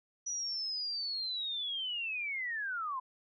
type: linear sweep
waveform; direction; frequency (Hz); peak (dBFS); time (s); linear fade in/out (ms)
sine; down; 5900 to 994; -34; 0.26-3; 10
effects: none